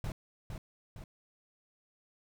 brown noise with echo, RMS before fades -36 dBFS, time 0.04-0.12 s, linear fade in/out 2 ms, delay 460 ms, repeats 2, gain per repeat -5 dB, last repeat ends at 1.04 s, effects none

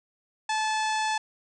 harmonic tone, 868 Hz, A5, 24 cents flat, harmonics 1 / 2 / 3 / 4 / 5 / 6 / 7 / 8 / 9 / 10, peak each -26 / -32 / -36 / -38 / -40 / -42 / -43 / -44 / -45 / -46 dBFS, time 0.49-1.18 s, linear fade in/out 5 ms, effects none

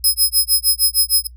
5% pulse tone with tremolo, 5100 Hz, D#8, 42 cents sharp, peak -4 dBFS, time 0.04-1.27 s, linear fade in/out 2 ms, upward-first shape sine, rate 6.5 Hz, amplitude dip 100%, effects noise-tail reverb RT60 0.1 s tail -21 dB re dry + added 60 Hz sine -37 dBFS peak until 1.36 s

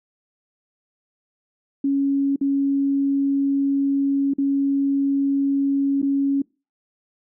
sine tone with dropouts, 277.2 Hz, C#4, in tune, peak -17 dBFS, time 1.84-6.42 s, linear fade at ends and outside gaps 5 ms, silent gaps 2.361-2.411 / 4.337-4.383 / 6.018-6.027 s, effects noise-tail reverb RT60 0.3 s tail -25 dB re dry

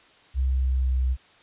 sine tone with pitch glide, 65.3 to 63.92 Hz, C2 to C2, -3 to -40 cents, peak -20 dBFS, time 0.34-1.17 s, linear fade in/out 50 ms, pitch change -37 cents, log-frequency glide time 0.48-1.03 s, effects white hiss -55 dBFS RMS until 1.42 s + resampled to 8000 Hz

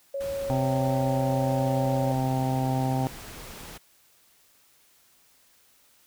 sine tone, 553 Hz, C#5, 4 cents flat, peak -28 dBFS, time 0.14-2.12 s, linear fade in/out 5 ms
pink noise, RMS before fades -42 dBFS, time 0.2-3.78 s, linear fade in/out 10 ms
harmonic tone, 130.81 Hz, C3, in tune, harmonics 1 / 2 / 3 / 4 / 5 / 6 / 7, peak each -26 / -29 / -40 / -38 / -36 / -31 / -38 dBFS, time 0.5-3.07 s, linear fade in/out 0 ms
effects white hiss -61 dBFS RMS until 6.06 s

